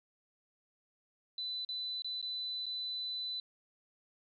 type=tone with dropouts; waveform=sine; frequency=4000 Hz; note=B7; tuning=21 cents sharp; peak=-36 dBFS; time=1.38-3.4 s; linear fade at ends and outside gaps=2 ms; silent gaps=1.649-1.689 / 2.021-2.045 / 2.215-2.226 / 2.658-2.664 s; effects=none